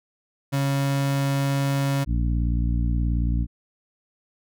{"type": "tone", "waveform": "35% pulse", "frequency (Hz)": 138.59, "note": "C#3", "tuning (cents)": 0, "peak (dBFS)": -19, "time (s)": [0.52, 2.05], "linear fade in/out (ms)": 20}
{"type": "harmonic tone", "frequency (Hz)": 58.6, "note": "A#1", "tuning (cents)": 10, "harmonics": [1, 2, 3, 4, 5], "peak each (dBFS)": [-21, -27, -31, -33, -35], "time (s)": [2.06, 3.47], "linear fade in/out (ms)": 50}
{"effects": []}